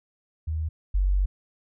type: tone pair in turn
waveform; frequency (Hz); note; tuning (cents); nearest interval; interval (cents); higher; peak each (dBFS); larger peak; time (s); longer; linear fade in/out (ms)
sine; 78.9 / 47.39; D#2 / F#1; +25 / +42; major sixth; 883; first; -25 / -19; second; 0.47-0.69 / 0.94-1.26; second; 10
effects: none